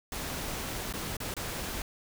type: noise with dropouts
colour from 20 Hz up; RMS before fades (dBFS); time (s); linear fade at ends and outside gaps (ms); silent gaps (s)
pink; -36; 0.12-1.82; 2; 0.927-0.937 / 1.168-1.202 / 1.34-1.366
effects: none

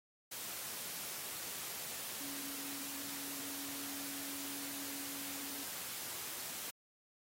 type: tone in noise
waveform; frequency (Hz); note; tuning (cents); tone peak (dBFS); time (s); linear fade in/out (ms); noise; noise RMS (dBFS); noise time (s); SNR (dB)
sine; 280; C#4; +18; -51; 2.2-5.64; 10; white; -44; 0.31-6.71; -10
effects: high-pass 100 Hz 12 dB/octave + AAC 48 kbps

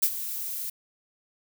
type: noise with ADSR envelope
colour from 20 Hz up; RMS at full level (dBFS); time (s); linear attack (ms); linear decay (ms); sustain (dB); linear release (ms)
violet; -20; 0.02-0.7; 12; 59; -13; 6
effects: none

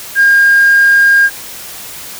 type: tone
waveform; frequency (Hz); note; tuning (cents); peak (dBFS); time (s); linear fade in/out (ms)
sine; 1614; G#6; -50; -3; 0.15-1.3; 50
effects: tanh soft clip ceiling -1 dBFS + white hiss -28 dBFS RMS until 2.19 s

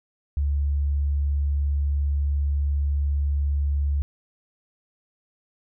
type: tone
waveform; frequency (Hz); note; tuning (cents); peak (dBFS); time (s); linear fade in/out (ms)
sine; 71.4; D2; -48; -20; 0.37-4.02; 0
effects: none

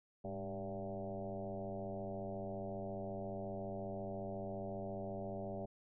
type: tone with frequency modulation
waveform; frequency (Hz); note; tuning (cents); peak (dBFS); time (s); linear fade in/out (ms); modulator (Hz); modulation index
sine; 392; G4; 0; -40; 0.24-5.66; 10; 94.5; 3.4
effects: none

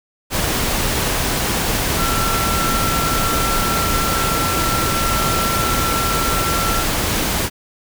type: tone in noise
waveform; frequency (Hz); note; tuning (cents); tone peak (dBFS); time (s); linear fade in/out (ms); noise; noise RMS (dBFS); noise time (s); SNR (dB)
sine; 1349; E6; +40; -21; 1.96-6.85; 50; pink; -19; 0.3-7.5; -5
effects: none

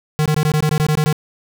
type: tone bursts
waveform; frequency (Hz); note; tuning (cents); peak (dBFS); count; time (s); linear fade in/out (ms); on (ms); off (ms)
square; 152.7; D#3; -32; -14; 11; 0.19-1.127; 0; 67; 20
effects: none

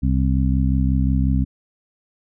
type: harmonic tone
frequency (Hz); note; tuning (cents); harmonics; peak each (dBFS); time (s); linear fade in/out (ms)
65.6; C2; +5; 1 / 2 / 3 / 4; -18 / -21 / -23 / -24; 0.02-1.45; 20
effects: none

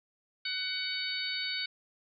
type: harmonic tone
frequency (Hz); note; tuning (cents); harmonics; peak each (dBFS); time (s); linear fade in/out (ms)
749; F#5; +21; 2 / 3 / 4 / 5 / 6; -41 / -38 / -41 / -38 / -36; 0.45-1.66; 5
effects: none

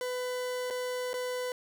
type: tone with dropouts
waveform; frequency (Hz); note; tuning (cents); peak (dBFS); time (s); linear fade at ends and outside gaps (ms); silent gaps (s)
40% pulse; 500; B4; +21; -31; 0.01-1.52; 1; 0.702-0.707 / 1.132-1.14
effects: none

